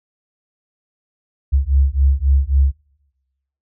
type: beating tone pair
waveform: sine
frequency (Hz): 66.8 / 70.5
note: C2 / C#2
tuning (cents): +36 / +30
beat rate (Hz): 3.7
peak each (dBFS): -15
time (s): 1.52-2.72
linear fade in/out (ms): 20
effects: noise-tail reverb RT60 1.0 s tail -24 dB re dry